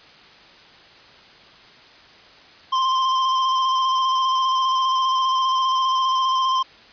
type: tone with vibrato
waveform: square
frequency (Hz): 1046.5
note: C6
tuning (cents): 0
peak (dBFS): -18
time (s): 2.72-6.63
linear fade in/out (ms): 10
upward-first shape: square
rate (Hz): 15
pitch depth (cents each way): 17
effects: white hiss -47 dBFS RMS until 6.92 s + resampled to 11025 Hz